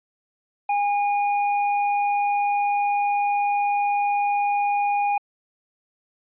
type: tone with tanh clipping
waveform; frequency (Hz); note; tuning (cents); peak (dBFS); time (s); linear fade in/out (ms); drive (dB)
triangle; 816; G#5; -31; -21; 0.69-5.18; 5; 15
effects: resampled to 8000 Hz